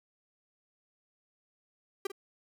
45% pulse tone with echo, 394.2 Hz, G4, 10 cents sharp, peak -29 dBFS, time 2.05-2.07 s, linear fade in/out 5 ms, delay 48 ms, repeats 1, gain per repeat -12 dB, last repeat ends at 2.118 s, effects none

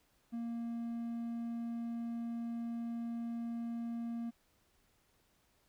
triangle tone, 233.1 Hz, A#3, in tune, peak -35 dBFS, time 0.32-4.31 s, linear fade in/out 20 ms, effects pink hiss -73 dBFS RMS until 5.68 s

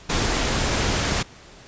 pink noise, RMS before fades -22 dBFS, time 0.09-1.23 s, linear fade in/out 10 ms, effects pink hiss -46 dBFS RMS until 1.67 s + resampled to 16000 Hz

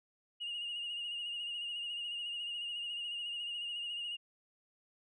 sine tone with vibrato, 2850 Hz, F7, 34 cents sharp, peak -36 dBFS, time 0.4-4.17 s, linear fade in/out 20 ms, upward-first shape sine, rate 14 Hz, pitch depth 38 cents each way, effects tanh soft clip ceiling -34 dBFS

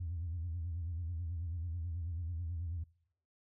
sine tone with vibrato, 84.5 Hz, E2, 43 cents sharp, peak -35 dBFS, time 0-2.84 s, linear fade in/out 10 ms, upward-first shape sine, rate 9.2 Hz, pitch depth 110 cents each way, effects noise-tail reverb RT60 0.7 s tail -24 dB re dry + tanh soft clip ceiling -32 dBFS

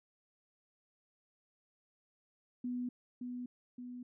sine tone with echo, 246.9 Hz, B3, in tune, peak -35 dBFS, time 2.64-2.89 s, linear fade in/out 5 ms, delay 570 ms, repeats 2, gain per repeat -4 dB, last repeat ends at 4.03 s, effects none

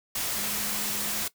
sine tone in noise, 207.7 Hz, G#3, in tune, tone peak -41 dBFS, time 0.36-1.23 s, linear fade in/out 5 ms, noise white, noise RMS -30 dBFS, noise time 0.15-1.28 s, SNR -14 dB, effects noise-tail reverb RT60 0.1 s tail -17 dB re dry

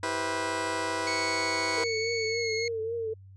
15% pulse chord, C major seventh, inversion first, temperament just, 327 / 392.4 / 490.5 / 523.3 Hz, E4 / G4 / B4 / C5, -14 / +2 / -12 / 0 cents, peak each -28 / -32 / -26 / -32 dBFS, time 0.03-1.84 s, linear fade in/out 2 ms
25% pulse tone with pitch glide, 2217 to 2165 Hz, C#7 to C#7, 0 to -41 cents, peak -26 dBFS, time 1.07-2.68 s, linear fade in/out 2 ms, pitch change -41 cents, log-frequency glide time 2.23-2.48 s
sine tone with vibrato, 453.5 Hz, A#4, 48 cents flat, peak -29 dBFS, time 1.77-3.14 s, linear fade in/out 10 ms, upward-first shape triangle, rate 3.6 Hz, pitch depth 69 cents each way
effects added 96 Hz sine -47 dBFS peak until 3.36 s + resampled to 22050 Hz

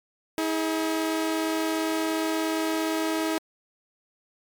sawtooth tone pair together, 320.6 / 417.8 Hz, E4 / G#4, -48 / +10 cents, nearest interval perfect fourth, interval 458 cents, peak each -21 / -28 dBFS, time 0.38-3.38 s, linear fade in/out 0 ms, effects MP3 96 kbps

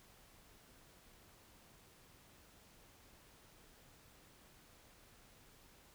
silence, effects pink hiss -64 dBFS RMS until 5.94 s

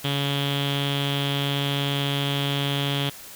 sawtooth tone with low-pass filter, 140.9 Hz, C#3, 29 cents sharp, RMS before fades -25 dBFS, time 0.04-3.1 s, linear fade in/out 10 ms, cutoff 3300 Hz, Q 9.6, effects white hiss -42 dBFS RMS until 3.35 s

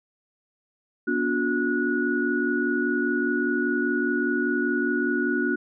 sine tone cluster, 243.6 / 288.6 / 359.8 / 1462 Hz, B3 / D4 / F#4 / F#6, -24 / -30 / -48 / -21 cents, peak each -27 dBFS, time 1.07-5.56 s, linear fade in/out 10 ms, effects none

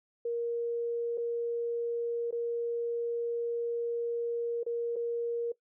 sine tone with dropouts, 470 Hz, A#4, 14 cents sharp, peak -29 dBFS, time 0.25-5.52 s, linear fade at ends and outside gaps 5 ms, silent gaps 1.175-1.179 / 2.309-2.325 / 4.633-4.663 / 4.959-4.963 s, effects noise-tail reverb RT60 0.1 s tail -19 dB re dry

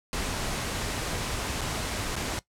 pink noise with dropouts, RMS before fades -31 dBFS, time 0.13-2.39 s, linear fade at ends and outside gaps 0 ms, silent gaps 1.609-1.615 / 2.156-2.164 s, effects noise-tail reverb RT60 0.1 s tail -18 dB re dry + low-pass 10000 Hz 12 dB/octave

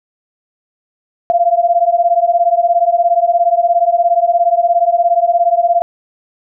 sine beating tone pair, 681 / 698 Hz, F5 / F5, -44 / -1 cents, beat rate 17 Hz, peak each -12 dBFS, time 1.3-5.82 s, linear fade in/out 0 ms, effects none

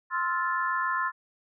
sine chord, F major seventh, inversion second, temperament just, 1047.7 / 1309.6 / 1396.9 / 1746.1 Hz, C6 / E6 / F6 / A6, +2 / -12 / 0 / -14 cents, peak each -28 / -34 / -33 / -31 dBFS, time 0.1-1.12 s, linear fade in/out 50 ms, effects none

